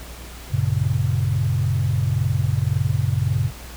sine chord, F# major, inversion none, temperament equal with one note detuned, 94.93 / 116.54 / 138.59 Hz, F#2 / A#2 / C#3, +45 / 0 / 0 cents, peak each -22 dBFS, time 0.5-3.51 s, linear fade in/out 50 ms, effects added 60 Hz sine -37 dBFS peak until 3.76 s + pink hiss -40 dBFS RMS until 3.76 s

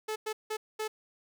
sawtooth tone bursts at uneven times, 432.8 Hz, A4, 29 cents flat, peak -28 dBFS, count 4, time 0.08-0.16 / 0.26-0.33 / 0.5-0.57 / 0.79-0.88 s, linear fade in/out 10 ms, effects none

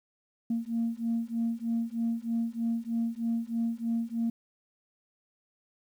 sine beating tone pair, 229 / 232.2 Hz, A#3 / A#3, -31 / -7 cents, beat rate 3.2 Hz, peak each -30 dBFS, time 0.5-4.3 s, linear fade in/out 5 ms, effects tanh soft clip ceiling -22 dBFS + 10-bit

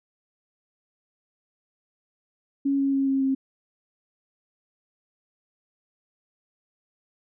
sine tone with pitch steps, 277.2 / 274.8 / 272.4 / 270.1 / 267.8 Hz, C#4 / C#4 / C#4 / C#4 / C4, 0 / -15 / -30 / -45 / +40 cents, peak -20 dBFS, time 2.65-3.35 s, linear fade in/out 10 ms, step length 140 ms, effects none

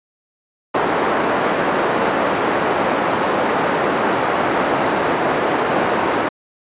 pink band-pass noise, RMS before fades -18 dBFS, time 0.74-6.29 s, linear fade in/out 10 ms, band 330 to 1400 Hz, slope 12 dB/octave, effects resampled to 8000 Hz

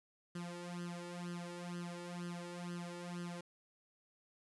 sawtooth tone with flanger, 174.61 Hz, F3, in tune, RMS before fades -45 dBFS, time 0.35-3.41 s, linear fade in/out 5 ms, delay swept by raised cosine 0.64 to 2.24 ms, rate 2.1 Hz, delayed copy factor +0.9, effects resampled to 24000 Hz + 11-bit

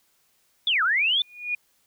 sine linear two-way sweep, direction down then up, 3587 to 1244.5 to 3587 Hz, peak -19 dBFS, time 0.67-1.22 s, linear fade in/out 2 ms, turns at 0.83 s
sine tone with exponential growth, 2447 Hz, D#7, 29 cents flat, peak -21 dBFS, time 1.19-1.55 s, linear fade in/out 5 ms, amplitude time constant 77 ms
effects white hiss -66 dBFS RMS until 1.86 s

